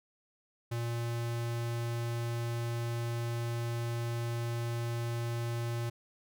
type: tone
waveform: square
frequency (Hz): 117.6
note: A#2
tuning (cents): +16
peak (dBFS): -33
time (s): 0.71-5.9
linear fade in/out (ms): 10
effects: none